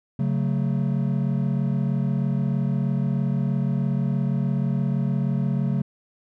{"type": "chord", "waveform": "triangle", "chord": "F# minor", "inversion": "second", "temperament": "just", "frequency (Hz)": [138.75, 185, 222], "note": ["C#3", "F#3", "A3"], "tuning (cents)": [2, 0, 16], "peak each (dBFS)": [-21, -24, -26], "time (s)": [0.19, 5.82], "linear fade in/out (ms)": 5, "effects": []}